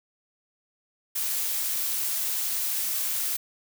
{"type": "noise", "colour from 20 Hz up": "blue", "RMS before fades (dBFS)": -28, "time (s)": [1.15, 3.37], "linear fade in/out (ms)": 10, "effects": []}